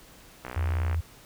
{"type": "click train", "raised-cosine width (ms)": 0.5, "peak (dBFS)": -21, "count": 32, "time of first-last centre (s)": [0.45, 0.945], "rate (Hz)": 62.6}
{"type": "tone", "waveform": "sine", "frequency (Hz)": 82.41, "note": "E2", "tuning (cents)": 0, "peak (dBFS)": -24, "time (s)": [0.56, 1.01], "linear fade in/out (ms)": 10}
{"effects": ["pink hiss -52 dBFS RMS until 1.25 s"]}